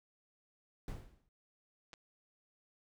brown noise with exponential decay, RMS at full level -39 dBFS, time 0.88-1.29 s, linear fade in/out 1 ms, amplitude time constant 87 ms
clicks, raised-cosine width 0.2 ms, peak -34 dBFS, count 2, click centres 1.932 / 1.938 s
effects none

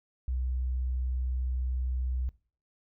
sine tone, 63.2 Hz, B1, 41 cents sharp, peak -28 dBFS, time 0.28-2.29 s, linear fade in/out 0 ms, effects noise-tail reverb RT60 0.4 s tail -20 dB re dry

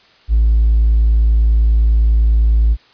sine tone with hard clipping, 55 Hz, A1, in tune, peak -9 dBFS, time 0.28-2.77 s, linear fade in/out 50 ms, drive 1 dB, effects white hiss -49 dBFS RMS until 2.93 s + resampled to 11025 Hz

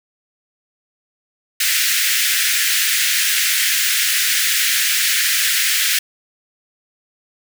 pink high-pass noise, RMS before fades -17 dBFS, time 1.6-5.99 s, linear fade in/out 5 ms, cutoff 1600 Hz, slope 48 dB/octave, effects none

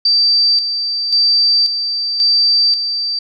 sine tone with tremolo, 4660 Hz, D8, 14 cents flat, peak -9 dBFS, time 0.05-3.19 s, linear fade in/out 5 ms, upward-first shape square, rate 0.93 Hz, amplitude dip 55%, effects none

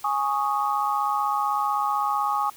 sine chord, Ab suspended fourth, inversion none, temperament equal, 830.6 / 1108.7 / 1244.5 Hz, Ab5 / Db6 / Eb6, 0 / 0 / 0 cents, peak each -25 / -26 / -27 dBFS, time 0.04-2.5 s, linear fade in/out 5 ms, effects white hiss -48 dBFS RMS until 2.56 s

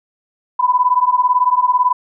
sine beating tone pair, 987.8 / 1005.8 Hz, B5 / B5, 0 / +31 cents, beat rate 18 Hz, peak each -14 dBFS, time 0.59-1.93 s, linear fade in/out 10 ms, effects none

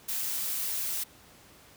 blue noise, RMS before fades -32 dBFS, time 0.08-1.04 s, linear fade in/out 10 ms, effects pink hiss -55 dBFS RMS until 1.76 s + high-pass 60 Hz 12 dB/octave

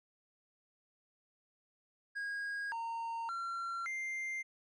triangle tone with pitch steps, 1637 / 919 / 1367 / 2100 Hz, G#6 / A#5 / F6 / C7, -25 / -25 / -37 / +6 cents, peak -35 dBFS, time 2.15-4.43 s, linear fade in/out 20 ms, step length 570 ms, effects resampled to 24000 Hz

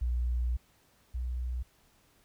sine tone pair in turn, 60.5 / 61.74 Hz, B1 / B1, -35 / 0 cents, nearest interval unison, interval 35 cents, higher second, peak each -27 / -31 dBFS, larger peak first, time 0.01-0.57 / 1.14-1.63 s, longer first, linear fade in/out 10 ms, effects pink hiss -66 dBFS RMS until 2.24 s

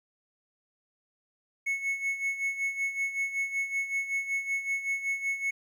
triangle tone with tremolo, 2200 Hz, C#7, 14 cents flat, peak -24 dBFS, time 1.66-5.51 s, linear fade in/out 10 ms, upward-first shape sine, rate 5.3 Hz, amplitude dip 70%, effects 11-bit

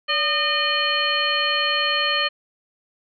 harmonic tone with a mistuned harmonic, 610 Hz, D#5, 34 cents flat, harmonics 1 / 2 / 3 / 4 / 5 / 7, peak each -29 / -26 / -25 / -27 / -23 / -27 dBFS, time 0.08-2.29 s, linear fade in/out 20 ms, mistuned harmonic 1, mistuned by -99 cents, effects none

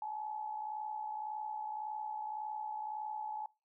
sine tone with amplitude modulation, 856 Hz, A5, 48 cents flat, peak -35 dBFS, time 0.02-3.46 s, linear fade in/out 2 ms, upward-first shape sine, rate 61.8 Hz, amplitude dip 60%, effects noise-tail reverb RT60 0.3 s tail -24 dB re dry

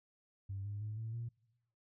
sine tone with pitch steps, 98 / 102.46 / 107.12 / 111.99 / 117.08 Hz, G2 / G#2 / A2 / A2 / A#2, 0 / -23 / -46 / +31 / +8 cents, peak -38 dBFS, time 0.49-1.29 s, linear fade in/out 10 ms, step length 160 ms, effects noise-tail reverb RT60 1.0 s tail -24 dB re dry + tanh soft clip ceiling -34 dBFS

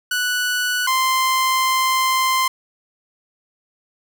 sawtooth tone pair in turn, 1480 / 1042.6 Hz, F#6 / C6, 0 / -6 cents, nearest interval tritone, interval 606 cents, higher first, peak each -15 / -12 dBFS, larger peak second, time 0.11-0.87 / 0.87-2.48 s, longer second, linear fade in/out 5 ms, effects none

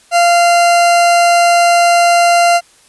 40% pulse tone, 692 Hz, F5, 16 cents flat, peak -6 dBFS, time 0.11-2.61 s, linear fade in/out 50 ms, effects white hiss -47 dBFS RMS until 2.88 s + resampled to 24000 Hz

